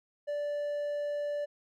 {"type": "tone", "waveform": "triangle", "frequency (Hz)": 584, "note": "D5", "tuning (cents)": -10, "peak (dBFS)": -29, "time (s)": [0.27, 1.46], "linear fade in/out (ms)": 20, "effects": []}